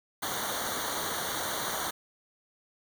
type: noise with comb filter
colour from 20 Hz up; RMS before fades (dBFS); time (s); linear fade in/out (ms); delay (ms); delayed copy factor
pink; -33; 0.22-1.91; 10; 0.39; -1
effects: none